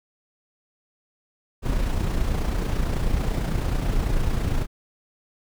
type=noise with amplitude modulation; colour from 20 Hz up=brown; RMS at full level=-21 dBFS; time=1.62-4.67 s; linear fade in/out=50 ms; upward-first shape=sine; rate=29.1 Hz; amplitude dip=45%; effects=none